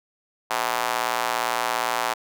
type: tone with high-pass filter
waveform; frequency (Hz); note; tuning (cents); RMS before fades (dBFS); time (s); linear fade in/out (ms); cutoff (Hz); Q
square; 58.7; A#1; +13; -25; 0.5-2.14; 10; 860; 1.8
effects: none